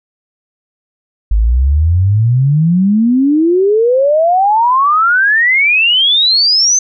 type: exponential sweep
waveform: sine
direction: up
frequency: 50 to 6272 Hz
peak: -7 dBFS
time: 1.31-6.79 s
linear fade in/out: 5 ms
effects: none